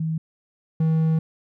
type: tone pair in turn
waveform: sine / triangle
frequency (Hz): 160 / 160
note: D#3 / D#3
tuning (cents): +49 / +49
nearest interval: unison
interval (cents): 0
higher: neither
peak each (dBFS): -22 / -15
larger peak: second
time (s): 0-0.18 / 0.8-1.19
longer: second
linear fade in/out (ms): 5
effects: none